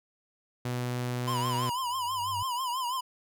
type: tone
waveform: sawtooth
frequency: 123.4 Hz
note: B2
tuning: 1 cent flat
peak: -26 dBFS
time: 0.65-1.7 s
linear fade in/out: 5 ms
type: tone with vibrato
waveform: square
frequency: 1004 Hz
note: B5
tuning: 28 cents sharp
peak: -30 dBFS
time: 1.27-3.01 s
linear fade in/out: 10 ms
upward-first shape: triangle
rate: 6.1 Hz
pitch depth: 120 cents each way
type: tone with exponential growth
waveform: sine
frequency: 97.9 Hz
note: G2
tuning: 2 cents flat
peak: -35 dBFS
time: 1.6-2.43 s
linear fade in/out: 5 ms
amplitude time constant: 180 ms
effects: none